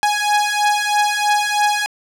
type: beating tone pair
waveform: sawtooth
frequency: 830.6 / 833.7 Hz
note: G#5 / G#5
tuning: 0 / +6 cents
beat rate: 3.1 Hz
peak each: -14 dBFS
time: 0.03-1.86 s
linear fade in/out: 0 ms
effects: low-pass 10000 Hz 12 dB/octave + 7-bit